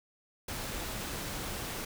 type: noise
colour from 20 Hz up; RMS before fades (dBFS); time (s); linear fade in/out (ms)
pink; -38; 0.48-1.85; 5
effects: none